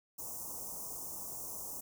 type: band-stop noise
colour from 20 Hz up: white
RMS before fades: -43 dBFS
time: 0.18-1.81 s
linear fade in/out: 10 ms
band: 1100 to 5800 Hz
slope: 48 dB/octave
effects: none